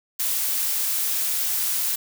blue noise, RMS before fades -24 dBFS, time 0.19-1.96 s, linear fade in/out 10 ms, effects none

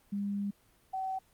sine tone pair in turn, 201.5 / 760.8 Hz, G3 / F#5, +48 / +48 cents, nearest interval octave + major seventh, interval 2300 cents, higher second, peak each -31 / -32 dBFS, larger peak first, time 0.12-0.51 / 0.93-1.19 s, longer first, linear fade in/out 10 ms, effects pink hiss -66 dBFS RMS until 1.33 s + Opus 32 kbps

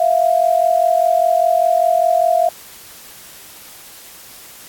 sine tone pair together, 659.3 / 704.3 Hz, E5 / F5, 0 / +14 cents, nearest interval minor second, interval 114 cents, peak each -14 dBFS, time 0-2.49 s, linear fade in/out 5 ms, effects white hiss -39 dBFS RMS until 4.68 s + AAC 64 kbps

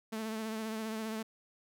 sawtooth tone with vibrato, 220 Hz, A3, in tune, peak -32 dBFS, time 0.12-1.23 s, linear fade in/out 10 ms, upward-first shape triangle, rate 15 Hz, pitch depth 38 cents each way, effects none

